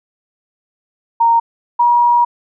sine tone pair in turn, 927 / 956.9 Hz, A#5 / A#5, -10 / +45 cents, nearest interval minor second, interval 55 cents, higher second, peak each -8 dBFS, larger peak neither, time 1.2-1.4 / 1.79-2.25 s, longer second, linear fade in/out 10 ms, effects none

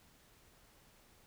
silence, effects pink hiss -65 dBFS RMS until 1.26 s

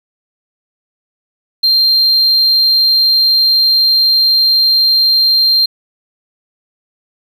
sine tone, 4176 Hz, C8, 4 cents flat, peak -5 dBFS, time 1.63-5.66 s, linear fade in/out 10 ms, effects tanh soft clip ceiling -6 dBFS + 7-bit

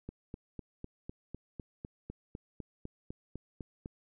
click train, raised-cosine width 3 ms, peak -28 dBFS, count 16, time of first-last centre 0.09-3.859 s, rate 3.98 Hz, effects none

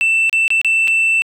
sine tone with dropouts, 2667 Hz, E7, 20 cents sharp, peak -9 dBFS, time 0.01-1.22 s, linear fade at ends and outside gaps 0 ms, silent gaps 0.295-0.329 / 0.479-0.504 / 0.614-0.647 / 0.875-0.88 s, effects tanh soft clip ceiling -10 dBFS

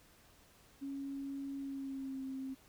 sine tone with pitch glide, 276 to 265.5 Hz, C#4 to C4, -7 to +25 cents, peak -39 dBFS, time 0.81-2.55 s, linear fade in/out 20 ms, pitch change -68 cents, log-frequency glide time 1.58-2.23 s, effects pink hiss -64 dBFS RMS until 2.68 s

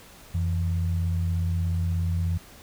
sine tone pair together, 88.04 / 164.81 Hz, F2 / E3, +14 / 0 cents, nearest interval major seventh, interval 1086 cents, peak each -23 / -31 dBFS, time 0.34-2.38 s, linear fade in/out 10 ms, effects pink hiss -49 dBFS RMS until 2.62 s

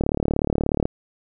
click train, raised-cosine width 2 ms, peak -7 dBFS, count 32, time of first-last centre 0.01-0.855 s, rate 36.7 Hz, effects none

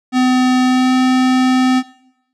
square tone with pitch glide, 254.1 to 256.5 Hz, B3 to C4, +49 to -34 cents, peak -11 dBFS, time 0.12-1.83 s, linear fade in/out 50 ms, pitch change +17 cents, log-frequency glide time 0.63-0.95 s, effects noise-tail reverb RT60 0.8 s tail -19 dB re dry + low-pass 6000 Hz 12 dB/octave

